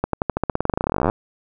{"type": "accelerating click train", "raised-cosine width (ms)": 1, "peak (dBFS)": -5, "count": 30, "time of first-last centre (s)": [0.04, 1.099], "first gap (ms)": 93, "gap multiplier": 0.92, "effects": []}